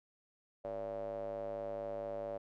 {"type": "tone with band-pass filter", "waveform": "square", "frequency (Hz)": 52.2, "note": "G#1", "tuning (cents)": 10, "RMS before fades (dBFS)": -41, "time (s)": [0.64, 2.38], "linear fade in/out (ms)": 10, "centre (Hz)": 590, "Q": 7.4, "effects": []}